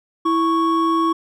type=tone pair together; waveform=triangle; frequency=329.2 / 1107.3 Hz; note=E4 / C#6; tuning=-2 / -2 cents; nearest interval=octave + major sixth; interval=2100 cents; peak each=-16 dBFS; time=0.25-1.13 s; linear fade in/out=10 ms; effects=none